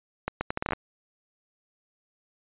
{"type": "accelerating click train", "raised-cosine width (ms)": 0.5, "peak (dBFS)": -12, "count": 10, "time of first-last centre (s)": [0.28, 0.733], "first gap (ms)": 130, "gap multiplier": 0.73, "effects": ["resampled to 8000 Hz"]}